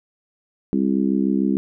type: harmonic tone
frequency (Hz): 66.7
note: C2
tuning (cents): +34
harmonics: 3 / 4 / 5 / 6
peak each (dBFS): -20 / -21 / -24 / -31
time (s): 0.73-1.57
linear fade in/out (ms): 0
effects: none